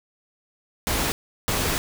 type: noise bursts at uneven times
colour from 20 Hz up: pink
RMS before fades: -24 dBFS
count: 2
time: 0.87-1.12 / 1.48-1.78 s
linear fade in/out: 0 ms
effects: none